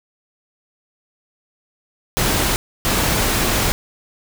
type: noise bursts at uneven times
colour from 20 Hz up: pink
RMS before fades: -18 dBFS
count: 2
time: 2.17-2.56 / 2.85-3.72 s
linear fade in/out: 0 ms
effects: none